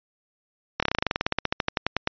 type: slowing click train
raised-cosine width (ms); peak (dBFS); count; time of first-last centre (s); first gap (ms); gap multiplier
0.3; -6; 23; 0.8-2.074; 26; 1.07
effects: resampled to 11025 Hz